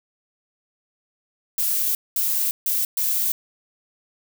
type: noise bursts at uneven times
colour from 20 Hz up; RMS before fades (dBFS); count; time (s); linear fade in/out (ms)
violet; -22; 4; 1.58-1.95 / 2.16-2.51 / 2.66-2.85 / 2.97-3.32; 2
effects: none